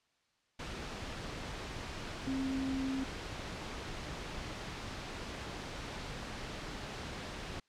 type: tone in noise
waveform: sine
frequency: 266.3 Hz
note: C4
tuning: 31 cents sharp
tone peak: -33 dBFS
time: 2.27-3.04 s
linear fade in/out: 5 ms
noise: pink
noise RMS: -42 dBFS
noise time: 0.59-7.6 s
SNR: +6 dB
effects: white hiss -75 dBFS RMS until 7.68 s + low-pass 5000 Hz 12 dB/octave